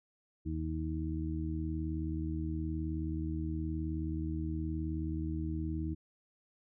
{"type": "harmonic tone", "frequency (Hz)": 79, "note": "D#2", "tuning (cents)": 27, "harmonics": [1, 2, 3, 4], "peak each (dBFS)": [-36, -40, -45, -38], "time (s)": [0.45, 5.95], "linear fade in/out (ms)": 20, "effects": []}